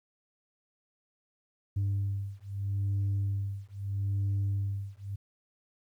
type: beating tone pair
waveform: sine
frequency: 98.9 / 99.68 Hz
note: G2 / G2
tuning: +16 / +29 cents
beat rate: 0.78 Hz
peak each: -30 dBFS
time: 1.76-5.16 s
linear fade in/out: 10 ms
effects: tanh soft clip ceiling -25 dBFS + 11-bit